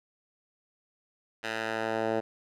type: tone with band-pass filter sweep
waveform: 10% pulse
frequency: 111.6 Hz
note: A2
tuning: 25 cents sharp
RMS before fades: -31 dBFS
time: 1.43-2.21 s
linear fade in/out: 20 ms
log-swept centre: 2200 to 570 Hz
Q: 0.94
effects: none